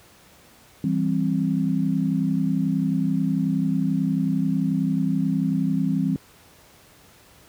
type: chord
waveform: sine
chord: C major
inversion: first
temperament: equal with one note detuned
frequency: 164.81 / 196 / 263.3 Hz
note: E3 / G3 / C4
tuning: 0 / 0 / +11 cents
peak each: -24 dBFS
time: 0.84-6.16 s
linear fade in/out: 2 ms
effects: pink hiss -52 dBFS RMS until 7.48 s + high-pass 60 Hz 12 dB/octave

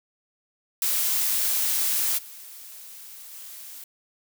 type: noise with level steps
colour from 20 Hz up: blue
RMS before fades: -24 / -43 / -41 dBFS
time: 0.82-3.84 s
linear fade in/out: 2 ms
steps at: 2.17 / 3.32 s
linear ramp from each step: 20 ms
effects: none

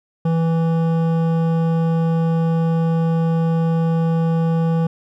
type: tone with hard clipping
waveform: triangle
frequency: 164.5 Hz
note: E3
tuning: 3 cents flat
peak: -17 dBFS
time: 0.25-4.87 s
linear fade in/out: 5 ms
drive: 16 dB
effects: none

